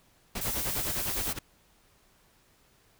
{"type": "noise with tremolo", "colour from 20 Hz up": "pink", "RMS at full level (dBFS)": -33, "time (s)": [0.35, 1.39], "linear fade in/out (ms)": 5, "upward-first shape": "sine", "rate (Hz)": 9.8, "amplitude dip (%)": 85}
{"type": "noise", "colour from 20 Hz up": "blue", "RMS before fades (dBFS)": -33, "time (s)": [0.41, 1.33], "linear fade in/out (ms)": 5}
{"effects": ["pink hiss -64 dBFS RMS until 2.99 s"]}